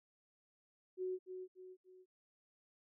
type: tone with echo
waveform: sine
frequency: 370 Hz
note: F#4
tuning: in tune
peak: -37 dBFS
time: 0.97-1.19 s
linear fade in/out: 50 ms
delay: 290 ms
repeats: 3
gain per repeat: -7 dB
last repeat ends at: 2.06 s
effects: none